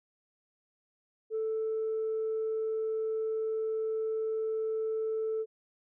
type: tone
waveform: sine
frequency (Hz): 440.6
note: A4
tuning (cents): +2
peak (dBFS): -28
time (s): 1.3-5.46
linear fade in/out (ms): 50
effects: tanh soft clip ceiling -26 dBFS